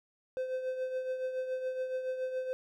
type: tone with tremolo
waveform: triangle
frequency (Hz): 515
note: C5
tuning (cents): -28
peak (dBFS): -28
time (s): 0.37-2.53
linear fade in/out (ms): 0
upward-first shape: triangle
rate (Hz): 7.1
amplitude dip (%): 60
effects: none